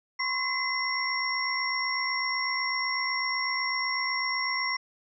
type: tone cluster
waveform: sine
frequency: 1026 / 1094 / 2042 / 5520 Hz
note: C6 / C#6 / C7 / F8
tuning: -34 / -23 / -43 / -21 cents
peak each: -35 / -35 / -29 / -32 dBFS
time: 0.19-4.77 s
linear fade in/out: 10 ms
effects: none